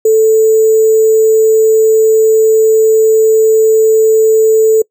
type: tone with sample-and-hold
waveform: sine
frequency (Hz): 440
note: A4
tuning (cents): 0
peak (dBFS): -4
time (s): 0.05-4.82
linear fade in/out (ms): 5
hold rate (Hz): 7350
effects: noise-tail reverb RT60 0.1 s tail -25 dB re dry